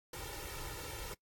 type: noise with comb filter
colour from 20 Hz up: pink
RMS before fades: -44 dBFS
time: 0.13-1.14 s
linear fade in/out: 5 ms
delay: 2.2 ms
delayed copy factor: +0.95
effects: noise-tail reverb RT60 0.1 s tail -20 dB re dry + AAC 64 kbps